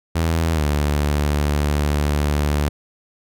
sawtooth tone with pitch glide, 82 to 73.48 Hz, E2 to D2, -9 to +2 cents, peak -13 dBFS, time 0.15-2.69 s, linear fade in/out 10 ms, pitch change -189 cents, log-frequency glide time 0.53-0.63 s, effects none

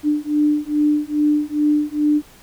sine beating tone pair, 296.8 / 299.2 Hz, D4 / D4, +18 / +32 cents, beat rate 2.4 Hz, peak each -18 dBFS, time 0.03-2.22 s, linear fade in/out 50 ms, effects pink hiss -47 dBFS RMS until 2.42 s

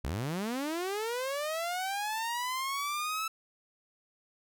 sawtooth linear sweep, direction up, 54.9 to 1318.5 Hz, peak -28 dBFS, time 0.04-3.28 s, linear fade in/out 5 ms, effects none

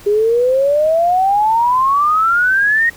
sine exponential sweep, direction up, 403.7 to 1889 Hz, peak -10 dBFS, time 0.06-2.9 s, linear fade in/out 10 ms, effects pink hiss -40 dBFS RMS until 2.96 s

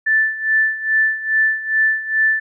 sine tone with tremolo, 1760 Hz, A6, in tune, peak -11 dBFS, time 0.06-2.4 s, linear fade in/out 10 ms, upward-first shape sine, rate 2.4 Hz, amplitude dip 80%, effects none

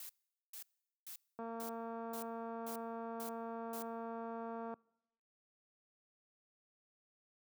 blue noise bursts, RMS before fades -49 dBFS, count 8, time 0-3.824 s, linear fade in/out 2 ms, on 93 ms, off 440 ms
click train, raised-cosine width 1 ms, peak -32 dBFS, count 768, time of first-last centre 1.39-4.739 s, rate 229 Hz
effects noise-tail reverb RT60 0.9 s tail -26 dB re dry + high-pass 150 Hz 12 dB/octave

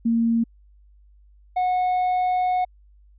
sine / triangle tone pair in turn, 230.3 / 731.2 Hz, A#3 / F#5, -21 / -21 cents, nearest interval octave + minor sixth, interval 2000 cents, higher second, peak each -17 dBFS, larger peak neither, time 0.05-0.44 / 1.56-2.65 s, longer second, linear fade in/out 10 ms, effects added 50 Hz sine -50 dBFS peak until 3.18 s + resampled to 8000 Hz

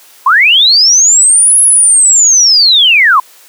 sine linear two-way sweep, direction up then down, 973 to 10760 to 973 Hz, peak -3 dBFS, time 0.26-3.2 s, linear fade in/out 5 ms, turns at 1.61 s, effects white hiss -40 dBFS RMS until 3.48 s + high-pass 400 Hz 12 dB/octave

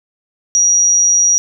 sine tone, 5760 Hz, F#8, 47 cents flat, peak -8 dBFS, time 0.55-1.38 s, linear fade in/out 0 ms, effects none

